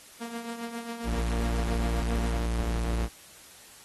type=tone with tremolo; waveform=sawtooth; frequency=233.1 Hz; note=A#3; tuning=in tune; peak=-29 dBFS; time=0.2-2.39 s; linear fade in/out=20 ms; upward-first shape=triangle; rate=7.4 Hz; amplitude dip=65%
type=tone; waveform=45% pulse; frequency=57.6 Hz; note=A#1; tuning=20 cents flat; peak=-26 dBFS; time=1.04-3.09 s; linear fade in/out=50 ms
effects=white hiss -51 dBFS RMS until 3.84 s + AAC 32 kbps